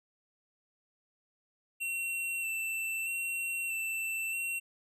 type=tone with vibrato; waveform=square; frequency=2700 Hz; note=E7; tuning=41 cents sharp; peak=-33 dBFS; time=1.8-4.6 s; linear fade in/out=20 ms; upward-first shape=square; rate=0.79 Hz; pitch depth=18 cents each way; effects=none